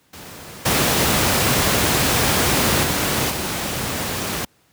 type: noise with level steps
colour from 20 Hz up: pink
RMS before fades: -37 / -17 / -20 / -24 dBFS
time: 0.13-4.45 s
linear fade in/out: 5 ms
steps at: 0.65 / 2.83 / 3.3 s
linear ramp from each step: 10 ms
effects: pink hiss -59 dBFS RMS until 4.72 s + high-pass 80 Hz 12 dB/octave